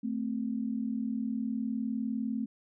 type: tone pair together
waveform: sine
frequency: 220 / 259.9 Hz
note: A3 / C4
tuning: 0 / -11 cents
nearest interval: minor third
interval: 289 cents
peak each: -32 / -34 dBFS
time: 0.03-2.46 s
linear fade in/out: 10 ms
effects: none